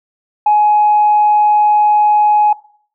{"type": "tone", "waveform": "sine", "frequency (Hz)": 840, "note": "G#5", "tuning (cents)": 19, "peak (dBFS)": -6, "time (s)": [0.46, 2.53], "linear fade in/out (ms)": 5, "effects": ["noise-tail reverb RT60 0.5 s tail -19 dB re dry", "tanh soft clip ceiling -3 dBFS"]}